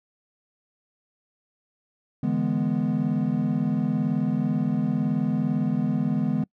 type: chord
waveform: triangle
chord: E dominant seventh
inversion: third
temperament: equal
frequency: 146.83 / 164.81 / 207.7 / 246.9 Hz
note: D3 / E3 / G#3 / B3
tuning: 0 / 0 / 0 / 0 cents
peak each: -26 / -26 / -24 / -24 dBFS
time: 2.23-6.44 s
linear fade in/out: 5 ms
effects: noise-tail reverb RT60 0.1 s tail -25 dB re dry + tanh soft clip ceiling -11 dBFS